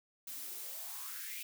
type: noise with high-pass filter sweep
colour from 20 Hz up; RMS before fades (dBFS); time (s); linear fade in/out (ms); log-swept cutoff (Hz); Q
blue; -44; 0.27-1.43; 5; 200 to 2600; 5.8
effects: none